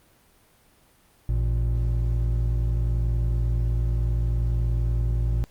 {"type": "tone pair together", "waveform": "triangle", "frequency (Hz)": [55.82, 116.54], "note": ["A1", "A#2"], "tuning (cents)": [26, 0], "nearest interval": "octave + minor second", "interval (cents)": 1274, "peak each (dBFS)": [-20, -24], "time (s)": [1.29, 5.44], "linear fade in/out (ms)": 0, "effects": ["pink hiss -59 dBFS RMS until 5.5 s", "Opus 32 kbps"]}